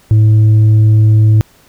sine tone with tanh clipping, 108.2 Hz, A2, 29 cents flat, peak -5 dBFS, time 0.11-1.41 s, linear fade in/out 0 ms, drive 3 dB, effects pink hiss -47 dBFS RMS until 1.68 s

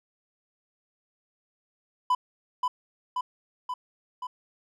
triangle tone with echo, 999 Hz, B5, 20 cents sharp, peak -18 dBFS, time 2.1-2.15 s, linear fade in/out 5 ms, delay 530 ms, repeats 4, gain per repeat -3 dB, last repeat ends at 4.27 s, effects none

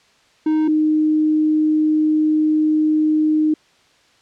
triangle / sine tone pair in turn, 311.1 / 308.6 Hz, D#4 / D#4, 0 / -14 cents, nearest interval unison, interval 14 cents, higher first, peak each -12 / -13 dBFS, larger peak first, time 0.46-0.68 / 0.68-3.54 s, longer second, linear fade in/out 5 ms, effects white hiss -55 dBFS RMS until 4.21 s + low-pass 5000 Hz 12 dB/octave

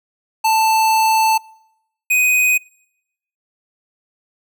square tone pair in turn, 883 / 2498 Hz, A5 / D#7, +6 / +6 cents, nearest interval octave + tritone, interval 1800 cents, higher second, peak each -13 dBFS, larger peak neither, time 0.44-1.38 / 2.1-2.58 s, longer first, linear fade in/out 10 ms, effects noise-tail reverb RT60 0.8 s tail -25 dB re dry

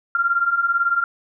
sine beating tone pair, 1372 / 1390 Hz, F6 / F6, -31 / -9 cents, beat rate 18 Hz, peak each -22 / -18 dBFS, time 0.15-1.04 s, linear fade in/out 2 ms, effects none

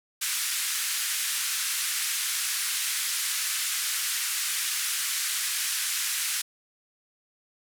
white band-pass noise, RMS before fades -29 dBFS, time 0.21-6.42 s, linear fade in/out 10 ms, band 1400 to 12000 Hz, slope 24 dB/octave, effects none

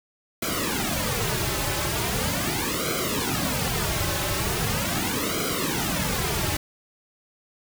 pink noise with flanger, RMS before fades -26 dBFS, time 0.42-6.57 s, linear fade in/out 5 ms, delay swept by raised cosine 1.1 to 4.3 ms, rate 0.4 Hz, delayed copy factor -1, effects none

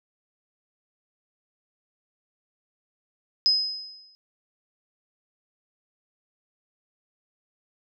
sine tone with exponential decay, 5060 Hz, D#8, 28 cents sharp, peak -15 dBFS, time 3.46-4.15 s, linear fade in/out 0 ms, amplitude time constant 150 ms, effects none

